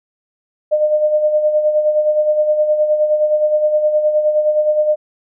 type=tone with tremolo; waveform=sine; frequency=607 Hz; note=D#5; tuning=43 cents flat; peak=-9 dBFS; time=0.71-4.96 s; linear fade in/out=20 ms; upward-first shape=sine; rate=9.6 Hz; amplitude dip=55%; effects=none